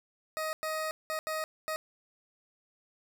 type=tone bursts at uneven times; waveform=20% pulse; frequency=628 Hz; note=D#5; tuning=16 cents sharp; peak=-27 dBFS; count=5; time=0.37-0.53 / 0.63-0.91 / 1.1-1.19 / 1.27-1.44 / 1.68-1.76 s; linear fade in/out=0 ms; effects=none